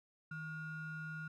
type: ring-modulated tone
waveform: triangle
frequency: 635 Hz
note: D#5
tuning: 35 cents sharp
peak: -37 dBFS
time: 0.31-1.28 s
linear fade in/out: 5 ms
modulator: 792 Hz
effects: none